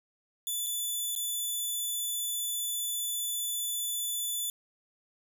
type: tone with dropouts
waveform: 5% pulse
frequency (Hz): 3485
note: A7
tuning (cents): -17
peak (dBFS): -23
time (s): 0.47-4.5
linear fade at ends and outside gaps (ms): 1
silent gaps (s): 0.663-0.666 / 1.152-1.161
effects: none